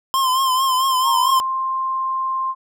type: tone with vibrato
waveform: square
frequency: 1046.5 Hz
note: C6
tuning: in tune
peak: -16 dBFS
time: 0.14-1.4 s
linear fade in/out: 0 ms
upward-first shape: triangle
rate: 4.5 Hz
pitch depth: 65 cents each way
type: tone with pitch glide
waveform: sine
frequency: 938 to 1052.9 Hz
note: A#5 to C6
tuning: +11 to +11 cents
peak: -19 dBFS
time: 1.03-2.55 s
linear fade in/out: 50 ms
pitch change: +200 cents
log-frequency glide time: 1.19-1.31 s
effects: none